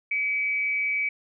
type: tone with amplitude modulation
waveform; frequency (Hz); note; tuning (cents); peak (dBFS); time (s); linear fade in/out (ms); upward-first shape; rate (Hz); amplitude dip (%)
sine; 2285; D7; -48; -21; 0.11-1.09; 5; sine; 206; 45
effects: none